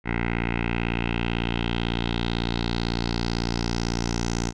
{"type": "tone with low-pass filter sweep", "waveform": "10% pulse", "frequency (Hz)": 58, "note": "A#1", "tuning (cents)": -8, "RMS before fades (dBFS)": -26, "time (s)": [0.04, 4.53], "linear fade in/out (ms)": 50, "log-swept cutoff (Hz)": [2100, 6400], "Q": 3.9, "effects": []}